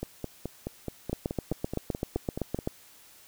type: two click trains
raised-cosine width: 2 ms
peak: -19 / -15 dBFS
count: 13 / 13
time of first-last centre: 0.03-2.589 / 1.13-2.674 s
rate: 4.69 / 7.77 Hz
effects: white hiss -55 dBFS RMS until 3.27 s